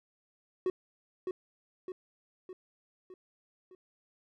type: tone with echo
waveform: triangle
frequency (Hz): 369.7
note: F#4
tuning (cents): -1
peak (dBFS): -25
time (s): 0.66-0.7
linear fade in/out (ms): 2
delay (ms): 610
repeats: 5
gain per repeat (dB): -5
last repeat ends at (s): 3.75
effects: none